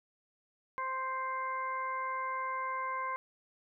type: harmonic tone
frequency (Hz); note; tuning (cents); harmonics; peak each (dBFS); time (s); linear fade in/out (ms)
523.3; C5; 0; 1 / 2 / 3 / 4; -45 / -34 / -44 / -43; 0.78-3.16; 0
effects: none